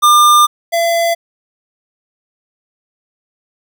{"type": "tone pair in turn", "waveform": "square", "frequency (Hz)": [1200, 676.4], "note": ["D6", "E5"], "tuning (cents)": [37, 44], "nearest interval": "minor seventh", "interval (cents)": 993, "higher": "first", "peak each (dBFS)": [-6, -12], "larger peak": "first", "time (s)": [[0.02, 0.47], [0.72, 1.15]], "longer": "first", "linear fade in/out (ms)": 20, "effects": []}